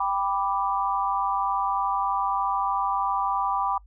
sine chord, G major, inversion none, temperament equal with one note detuned, 789 / 987.8 / 1174.7 Hz, G5 / B5 / D6, +11 / 0 / 0 cents, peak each -27 dBFS, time 0-3.78 s, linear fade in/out 5 ms, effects noise-tail reverb RT60 0.1 s tail -25 dB re dry + added 50 Hz sine -48 dBFS peak until 3.86 s

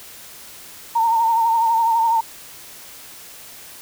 sine tone with vibrato, 913 Hz, A#5, 36 cents flat, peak -14 dBFS, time 0.95-2.21 s, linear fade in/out 10 ms, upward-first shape sine, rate 12 Hz, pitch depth 44 cents each way, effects white hiss -40 dBFS RMS until 3.81 s

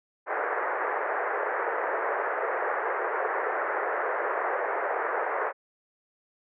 pink band-pass noise, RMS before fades -29 dBFS, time 0.26-5.53 s, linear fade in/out 50 ms, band 410 to 1900 Hz, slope 48 dB/octave, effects none

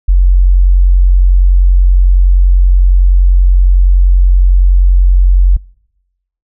sine tone, 45.31 Hz, F#1, 36 cents flat, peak -3 dBFS, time 0.08-5.57 s, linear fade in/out 10 ms, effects noise-tail reverb RT60 0.9 s tail -26 dB re dry

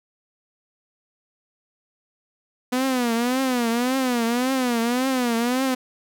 sawtooth tone with vibrato, 246.9 Hz, B3, in tune, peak -16 dBFS, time 2.72-5.75 s, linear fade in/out 10 ms, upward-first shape triangle, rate 1.8 Hz, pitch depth 150 cents each way, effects none

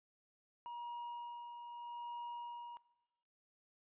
triangle tone with tremolo, 953 Hz, A#5, 38 cents sharp, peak -40 dBFS, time 0.66-2.77 s, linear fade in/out 0 ms, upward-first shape sine, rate 0.81 Hz, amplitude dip 45%, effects noise-tail reverb RT60 0.9 s tail -19 dB re dry + resampled to 8000 Hz

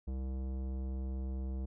sine tone with tanh clipping, 65.41 Hz, C2, in tune, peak -37 dBFS, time 0.07-1.66 s, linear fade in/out 10 ms, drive 16 dB, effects none

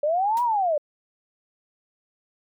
sine linear two-way sweep, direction up then down, 569 to 987.8 to 569 Hz, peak -19 dBFS, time 0.03-0.78 s, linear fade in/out 5 ms, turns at 0.43 s
white noise with exponential decay, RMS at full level -36 dBFS, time 0.37-0.49 s, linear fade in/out 0 ms, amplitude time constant 24 ms
effects MP3 96 kbps

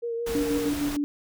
sine tone with vibrato, 466.2 Hz, A#4, in tune, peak -27 dBFS, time 0.02-0.7 s, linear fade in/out 20 ms, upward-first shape triangle, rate 5.9 Hz, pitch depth 29 cents each way
pink noise, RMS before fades -35 dBFS, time 0.26-0.97 s, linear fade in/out 10 ms
sine tone with tremolo, 290 Hz, D4, 22 cents flat, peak -23 dBFS, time 0.35-1.04 s, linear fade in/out 0 ms, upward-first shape square, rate 6.5 Hz, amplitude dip 50%
effects none

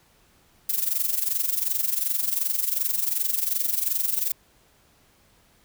violet noise with amplitude modulation, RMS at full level -22 dBFS, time 0.69-4.32 s, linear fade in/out 5 ms, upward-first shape sine, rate 22.7 Hz, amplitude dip 75%, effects pink hiss -60 dBFS RMS until 5.64 s

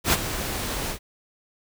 pink noise with ADSR envelope, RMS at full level -17 dBFS, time 0.04-0.99 s, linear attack 86 ms, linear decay 36 ms, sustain -12 dB, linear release 86 ms, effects none

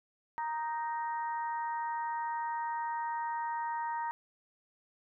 harmonic tone, 311.1 Hz, D#4, in tune, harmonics 3 / 4 / 5 / 6, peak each -33 / -46 / -48 / -45 dBFS, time 0.38-4.11 s, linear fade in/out 0 ms, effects none

